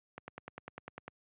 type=click train; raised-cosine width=0.5 ms; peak=-28 dBFS; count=10; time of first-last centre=0.18-1.08 s; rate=10 Hz; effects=high-pass 80 Hz 12 dB/octave + resampled to 8000 Hz